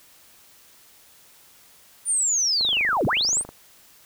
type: linear two-way sweep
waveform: sine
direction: down then up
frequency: 9397 to 73.42 to 9397 Hz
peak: -19 dBFS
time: 2.05-3.44 s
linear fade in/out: 50 ms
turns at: 3.06 s
type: click train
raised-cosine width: 1 ms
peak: -24 dBFS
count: 23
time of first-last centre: 2.61-3.49 s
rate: 25 Hz
effects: white hiss -53 dBFS RMS until 4.05 s